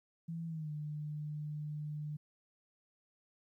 sine tone with pitch glide, 165.5 to 150.02 Hz, E3 to D3, +7 to +37 cents, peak -38 dBFS, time 0.28-2.17 s, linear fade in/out 10 ms, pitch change -170 cents, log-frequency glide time 0.47-0.71 s, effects 13-bit

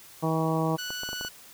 harmonic tone, 160.5 Hz, E3, 46 cents flat, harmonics 1 / 2 / 3 / 4 / 5 / 6 / 7, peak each -27 / -30 / -32 / -33 / -34 / -35 / -35 dBFS, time 0.22-0.77 s, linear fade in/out 20 ms
15% pulse tone, 1480 Hz, F#6, in tune, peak -26 dBFS, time 0.78-1.29 s, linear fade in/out 10 ms
clicks, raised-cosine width 1 ms, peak -24 dBFS, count 6, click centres 0.905 / 1.034 / 1.09 / 1.131 / 1.211 / 1.249 s
effects white hiss -50 dBFS RMS until 1.53 s

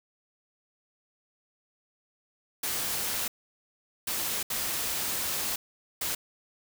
white noise bursts at uneven times, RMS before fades -31 dBFS, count 4, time 2.63-3.28 / 4.07-4.43 / 4.5-5.56 / 6.01-6.15 s, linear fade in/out 5 ms, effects none

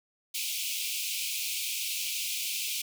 pink high-pass noise, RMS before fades -33 dBFS, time 0.34-2.82 s, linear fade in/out 10 ms, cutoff 2300 Hz, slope 96 dB/octave, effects none

